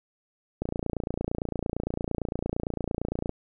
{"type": "click train", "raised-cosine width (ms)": 2, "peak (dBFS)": -15, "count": 78, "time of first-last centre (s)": [0.62, 3.294], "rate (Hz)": 28.8, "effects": []}